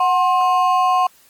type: ring-modulated tone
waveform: triangle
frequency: 899 Hz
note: A5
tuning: 37 cents sharp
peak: -8 dBFS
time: 0-1.07 s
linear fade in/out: 5 ms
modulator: 161 Hz
effects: white hiss -52 dBFS RMS until 1.29 s + Opus 24 kbps